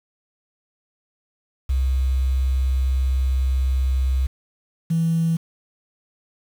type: tone pair in turn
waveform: sine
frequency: 65.41 / 164.82 Hz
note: C2 / E3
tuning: 0 / 0 cents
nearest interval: octave + major third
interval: 1600 cents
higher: second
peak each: -16 dBFS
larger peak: neither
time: 1.69-4.27 / 4.9-5.37 s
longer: first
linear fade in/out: 10 ms
effects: tanh soft clip ceiling -13 dBFS + 7-bit